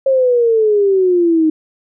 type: exponential sweep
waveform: sine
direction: down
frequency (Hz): 543 to 310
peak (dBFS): -9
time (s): 0.06-1.5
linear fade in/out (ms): 5
effects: none